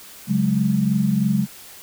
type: chord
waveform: sine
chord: C# suspended fourth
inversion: none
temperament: just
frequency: 138.59 / 184.79 / 207.9 Hz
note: C#3 / F#3 / G#3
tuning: 0 / -2 / +2 cents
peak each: -23 / -21 / -19 dBFS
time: 0.27-1.47 s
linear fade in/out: 50 ms
effects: white hiss -42 dBFS RMS until 1.82 s